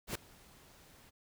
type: noise with ADSR envelope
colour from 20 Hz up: pink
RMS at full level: -36 dBFS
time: 0.07-1.11 s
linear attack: 82 ms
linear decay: 4 ms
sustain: -24 dB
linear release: 28 ms
effects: none